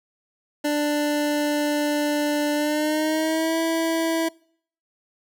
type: tone with pitch glide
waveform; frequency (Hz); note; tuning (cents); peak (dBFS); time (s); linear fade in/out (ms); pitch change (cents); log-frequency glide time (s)
25% pulse; 295.1 to 327.4; D4 to E4; +8 to -12; -17; 0.64-4.29; 10; +180; 2.54-3.59
effects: noise-tail reverb RT60 0.6 s tail -25 dB re dry